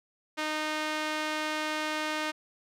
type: tone with band-pass filter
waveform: sawtooth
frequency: 307.8 Hz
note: D#4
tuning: 19 cents flat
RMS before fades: -32 dBFS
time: 0.37-2.32 s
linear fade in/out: 20 ms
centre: 2200 Hz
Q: 0.63
effects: none